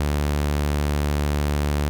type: tone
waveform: sawtooth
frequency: 73.2 Hz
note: D2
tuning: 5 cents flat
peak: -16 dBFS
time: 0-1.89 s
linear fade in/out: 0 ms
effects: none